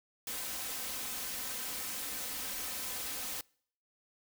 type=noise with comb filter; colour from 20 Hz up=white; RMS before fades=-39 dBFS; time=0.27-3.41 s; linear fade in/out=2 ms; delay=3.9 ms; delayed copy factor=+0.55; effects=noise-tail reverb RT60 0.6 s tail -26 dB re dry